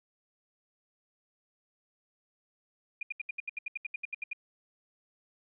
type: tone bursts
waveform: sine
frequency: 2430 Hz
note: D#7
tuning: 42 cents flat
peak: -32 dBFS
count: 15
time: 3.01-4.332 s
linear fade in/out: 5 ms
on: 20 ms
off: 73 ms
effects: none